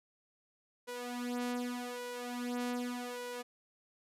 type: tone with flanger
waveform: sawtooth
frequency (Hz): 244.8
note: B3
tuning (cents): -15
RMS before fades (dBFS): -39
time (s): 0.87-3.43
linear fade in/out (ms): 20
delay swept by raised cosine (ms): 2 to 4.1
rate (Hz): 0.84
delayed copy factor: +0.8
effects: resampled to 32000 Hz